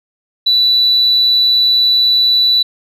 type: tone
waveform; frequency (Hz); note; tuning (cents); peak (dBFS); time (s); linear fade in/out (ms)
sine; 3962; B7; +5; -7; 0.46-2.63; 10
effects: tanh soft clip ceiling -4 dBFS